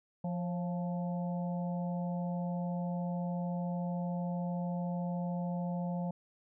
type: harmonic tone with a mistuned harmonic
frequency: 174.61 Hz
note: F3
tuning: in tune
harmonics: 1 / 3 / 4 / 5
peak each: -33 / -43 / -45 / -47 dBFS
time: 0.24-6.11 s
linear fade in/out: 5 ms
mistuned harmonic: 3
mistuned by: +44 cents
effects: none